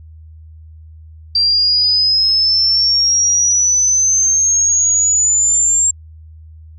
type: exponential sweep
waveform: sine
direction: up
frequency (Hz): 4699 to 7459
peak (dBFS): -10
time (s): 1.35-5.91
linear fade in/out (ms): 5
effects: added 79 Hz sine -35 dBFS peak until 6.78 s